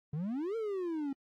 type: exponential two-way sweep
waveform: triangle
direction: up then down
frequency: 140.7 to 464.1 to 268.6 Hz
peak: -31 dBFS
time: 0.13-1.13 s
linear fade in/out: 5 ms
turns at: 0.56 s
effects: AAC 48 kbps